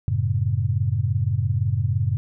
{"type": "chord", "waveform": "sine", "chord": "F# minor", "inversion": "none", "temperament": "equal with one note detuned", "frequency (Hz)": [92.5, 110, 135.97], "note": ["F#2", "A2", "C#3"], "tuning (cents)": [0, 0, -33], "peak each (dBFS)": [-24, -22, -25], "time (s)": [0.08, 2.17], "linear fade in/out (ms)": 0, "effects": []}